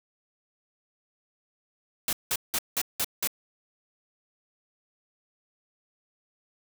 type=noise bursts; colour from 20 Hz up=white; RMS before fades=-27 dBFS; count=6; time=2.08-3.274 s; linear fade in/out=2 ms; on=49 ms; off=180 ms; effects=none